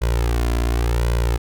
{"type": "tone with flanger", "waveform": "sawtooth", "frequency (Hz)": 58.27, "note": "A#1", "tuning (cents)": 0, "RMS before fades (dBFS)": -19, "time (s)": [0.01, 1.38], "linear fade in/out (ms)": 20, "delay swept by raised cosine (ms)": [2, 2.96], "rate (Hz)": 0.9, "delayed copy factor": 1, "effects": []}